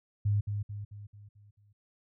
sine tone with echo, 102.9 Hz, G#2, 16 cents flat, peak -24 dBFS, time 0.25-0.41 s, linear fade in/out 10 ms, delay 220 ms, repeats 6, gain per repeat -6 dB, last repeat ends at 1.73 s, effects none

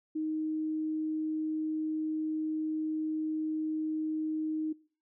sine tone, 312.1 Hz, D#4, 5 cents sharp, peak -30 dBFS, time 0.15-4.73 s, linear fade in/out 10 ms, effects noise-tail reverb RT60 0.4 s tail -21 dB re dry

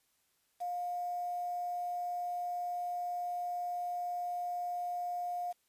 sine tone with quantisation, 709 Hz, F5, 26 cents sharp, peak -34 dBFS, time 0.6-5.53 s, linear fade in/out 20 ms, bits 9, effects white hiss -75 dBFS RMS until 5.68 s + resampled to 32000 Hz

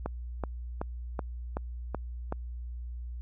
click train, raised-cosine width 1 ms, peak -18 dBFS, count 7, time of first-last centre 0.06-2.324 s, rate 2.65 Hz, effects added 60 Hz sine -36 dBFS peak until 3.21 s

